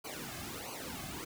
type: noise with flanger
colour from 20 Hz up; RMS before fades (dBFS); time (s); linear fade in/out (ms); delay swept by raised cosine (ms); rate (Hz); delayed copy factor
pink; -43; 0.04-1.25; 10; 0.56 to 2.16; 1.5; -1
effects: none